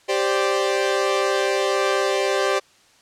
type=chord; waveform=sawtooth; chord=G suspended fourth; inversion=none; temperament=equal; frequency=392 / 523.3 / 587.3 Hz; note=G4 / C5 / D5; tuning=0 / 0 / 0 cents; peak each=-18 / -20 / -20 dBFS; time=0.08-2.6 s; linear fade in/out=20 ms; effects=white hiss -55 dBFS RMS until 3.01 s + low-pass 7000 Hz 12 dB/octave